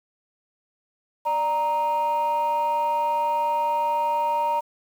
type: tone pair together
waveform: sine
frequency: 590.7 / 932.3 Hz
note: D5 / A#5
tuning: +10 / 0 cents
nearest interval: minor sixth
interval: 790 cents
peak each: -26 / -19 dBFS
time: 1.25-4.61 s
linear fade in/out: 20 ms
effects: tanh soft clip ceiling -18 dBFS + 8-bit